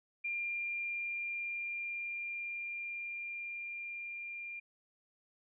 sine tone with level ramp, 2394 Hz, D7, 33 cents sharp, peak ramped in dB -34 to -41 dBFS, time 0.24-4.6 s, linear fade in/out 10 ms, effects none

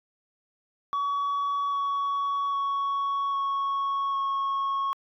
sine tone with pitch steps, 1131 / 1122.5 / 1114.1 / 1105.8 / 1097.5 Hz, C#6 / C#6 / C#6 / C#6 / C#6, +34 / +21 / +8 / -5 / -18 cents, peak -22 dBFS, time 0.93-4.93 s, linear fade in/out 0 ms, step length 800 ms, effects tanh soft clip ceiling -24 dBFS

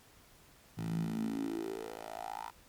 10% pulse tone with high-pass filter sweep, 55 Hz, A1, in tune, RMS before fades -38 dBFS, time 0.77-2.51 s, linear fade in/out 20 ms, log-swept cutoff 130 to 1000 Hz, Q 7, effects pink hiss -61 dBFS RMS until 2.68 s + MP3 96 kbps

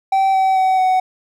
triangle tone with pitch steps, 773 / 764.1 / 755.3 / 746.7 Hz, G5 / G5 / F#5 / F#5, -24 / -44 / +35 / +16 cents, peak -10 dBFS, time 0.12-1 s, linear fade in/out 5 ms, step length 220 ms, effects none

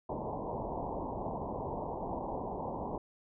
white low-pass noise, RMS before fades -38 dBFS, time 0.09-2.98 s, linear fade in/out 5 ms, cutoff 1000 Hz, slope 96 dB/octave, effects none

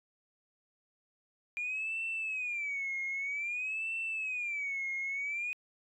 sine tone with vibrato, 2400 Hz, D7, 37 cents sharp, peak -32 dBFS, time 1.57-5.53 s, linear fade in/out 0 ms, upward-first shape sine, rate 0.52 Hz, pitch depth 190 cents each way, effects tanh soft clip ceiling -29 dBFS

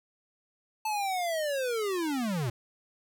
square linear sweep, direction down, 880 to 110 Hz, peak -29 dBFS, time 0.85-2.5 s, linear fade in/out 5 ms, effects none

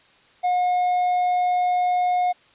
triangle tone, 721 Hz, F#5, 45 cents flat, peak -16 dBFS, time 0.43-2.33 s, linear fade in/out 20 ms, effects white hiss -55 dBFS RMS until 2.54 s + resampled to 8000 Hz

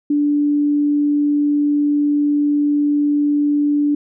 sine tone, 292 Hz, D4, 10 cents flat, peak -13 dBFS, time 0.1-3.95 s, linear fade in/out 5 ms, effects none

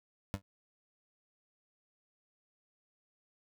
25% pulse tone with exponential decay, 98 Hz, G2, in tune, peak -26 dBFS, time 0.34-0.42 s, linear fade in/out 0 ms, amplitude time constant 16 ms, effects none

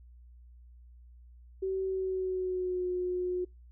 sine tone with pitch glide, 381.3 to 361.6 Hz, G4 to F#4, -48 to -40 cents, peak -29 dBFS, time 1.62-3.45 s, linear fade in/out 10 ms, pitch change -92 cents, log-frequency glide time 1.84-2.87 s, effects noise-tail reverb RT60 0.2 s tail -26 dB re dry + added 60 Hz sine -51 dBFS peak until 3.71 s

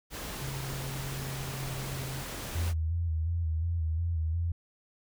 pink noise, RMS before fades -39 dBFS, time 0.1-2.74 s, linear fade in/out 50 ms
triangle tone with pitch glide, 134.6 to 132.9 Hz, C3 to C3, +49 to +27 cents, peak -34 dBFS, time 0.41-2.22 s, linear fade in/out 5 ms, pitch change -22 cents, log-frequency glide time 1.46-1.6 s
sine tone with vibrato, 82.3 Hz, E2, 2 cents flat, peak -27 dBFS, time 2.55-4.52 s, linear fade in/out 5 ms, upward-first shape square, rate 2.8 Hz, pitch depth 52 cents each way
effects none

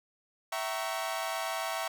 sawtooth chord, E diminished seventh, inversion none, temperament equal with one note detuned, 659.3 / 766.5 / 932.3 / 1108.7 Hz, E5 / G5 / Bb5 / Db6, 0 / -39 / 0 / 0 cents, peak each -32 / -34 / -36 / -35 dBFS, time 0.52-1.88 s, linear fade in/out 5 ms, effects none

